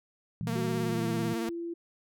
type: chord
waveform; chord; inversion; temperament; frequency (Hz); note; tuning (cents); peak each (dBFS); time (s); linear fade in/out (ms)
sine; E diminished; second; just; 118.67 / 164.81 / 197.78; Bb2 / E3 / G3; +31 / 0 / +16; -35 / -34 / -39; 0.41-1.34; 0
type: tone with vibrato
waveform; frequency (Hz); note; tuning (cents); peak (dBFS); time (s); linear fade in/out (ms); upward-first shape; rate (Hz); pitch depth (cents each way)
sawtooth; 229.8; A#3; -25; -28; 0.47-1.49; 0; sine; 18; 37
type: tone with pitch glide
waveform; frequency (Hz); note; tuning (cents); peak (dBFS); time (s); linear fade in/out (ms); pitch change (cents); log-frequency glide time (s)
sine; 370 to 339.3; F#4 to F4; 0 to -50; -33; 0.55-1.74; 10; -150; 0.79-1.03
effects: none